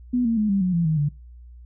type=tone with pitch steps; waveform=sine; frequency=246.9 / 229 / 212.5 / 197.1 / 182.84 / 169.61 / 157.34 / 145.96 Hz; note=B3 / A#3 / G#3 / G3 / F#3 / E3 / D#3 / D3; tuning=0 / -31 / +40 / +10 / -20 / +50 / +20 / -10 cents; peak=-18 dBFS; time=0.13-1.09 s; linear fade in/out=10 ms; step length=120 ms; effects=noise-tail reverb RT60 0.3 s tail -25 dB re dry + added 60 Hz sine -41 dBFS peak until 1.65 s